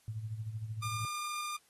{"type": "tone with tremolo", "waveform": "sine", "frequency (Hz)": 109.5, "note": "A2", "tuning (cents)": -8, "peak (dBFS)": -34, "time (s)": [0.08, 1.05], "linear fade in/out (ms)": 0, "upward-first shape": "sine", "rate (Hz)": 13, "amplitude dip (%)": 65}
{"type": "tone", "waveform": "sawtooth", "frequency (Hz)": 1204, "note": "D6", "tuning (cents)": 43, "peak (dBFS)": -33, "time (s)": [0.82, 1.57], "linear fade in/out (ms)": 10}
{"effects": ["white hiss -68 dBFS RMS until 1.69 s", "AAC 32 kbps"]}